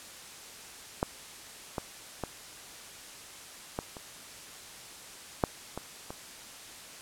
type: clicks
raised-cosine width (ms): 1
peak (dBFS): -12 / -17 / -18 / -17 / -28 / -9 / -21 / -24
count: 8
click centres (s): 1.029 / 1.782 / 2.237 / 3.789 / 3.968 / 5.438 / 5.776 / 6.105
effects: white hiss -47 dBFS RMS until 7.01 s + low-pass 10000 Hz 12 dB/octave